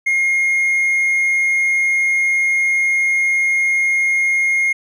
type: tone with hard clipping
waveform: sine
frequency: 2139 Hz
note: C7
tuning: 38 cents sharp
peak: -14 dBFS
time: 0.06-4.73 s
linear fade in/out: 10 ms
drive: 2 dB
effects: none